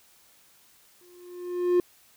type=tone with exponential growth; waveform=triangle; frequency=355.6 Hz; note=F4; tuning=31 cents sharp; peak=-14 dBFS; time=1.01-1.8 s; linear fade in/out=2 ms; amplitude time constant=170 ms; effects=tanh soft clip ceiling -10 dBFS + white hiss -59 dBFS RMS until 2.16 s